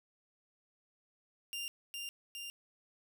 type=tone with echo; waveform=sawtooth; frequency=2794 Hz; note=F7; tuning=in tune; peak=-35 dBFS; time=1.53-1.68 s; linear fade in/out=0 ms; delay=410 ms; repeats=2; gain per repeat=-2 dB; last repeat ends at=2.5 s; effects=none